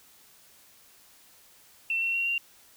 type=tone with pitch steps; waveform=sine; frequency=2696 / 2719 / 2743 / 2767 Hz; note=E7 / F7 / F7 / F7; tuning=+38 / -47 / -32 / -17 cents; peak=-25 dBFS; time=1.9-2.38 s; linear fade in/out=2 ms; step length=120 ms; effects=white hiss -57 dBFS RMS until 2.76 s